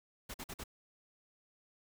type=noise bursts; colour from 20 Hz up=pink; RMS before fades=-44 dBFS; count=4; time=0.29-0.639 s; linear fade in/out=10 ms; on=52 ms; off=47 ms; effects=none